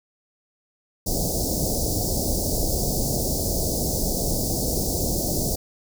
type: band-stop noise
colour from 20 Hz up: pink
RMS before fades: -24 dBFS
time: 1.06-5.56 s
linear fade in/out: 10 ms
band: 720 to 4700 Hz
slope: 48 dB/octave
effects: none